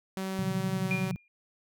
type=tone with pitch glide; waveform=sawtooth; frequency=190.4 to 189.3 Hz; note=F#3 to F#3; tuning=+50 to +40 cents; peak=-28 dBFS; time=0.17-1.11 s; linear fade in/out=0 ms; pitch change=-10 cents; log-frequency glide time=0.73-0.84 s
type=chord; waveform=sine; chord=B diminished; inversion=none; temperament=equal with one note detuned; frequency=123.47 / 146.83 / 178.9 Hz; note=B2 / D3 / F3; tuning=0 / 0 / +42 cents; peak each=-36 / -36 / -32 dBFS; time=0.39-1.16 s; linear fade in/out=0 ms
type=tone with exponential decay; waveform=sine; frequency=2413 Hz; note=D7; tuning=46 cents sharp; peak=-27 dBFS; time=0.91-1.28 s; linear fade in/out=1 ms; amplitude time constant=79 ms
effects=none